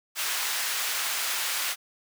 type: high-pass noise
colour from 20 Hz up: pink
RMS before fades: -29 dBFS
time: 0.15-1.76 s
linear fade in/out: 50 ms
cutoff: 1400 Hz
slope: 12 dB/octave
effects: none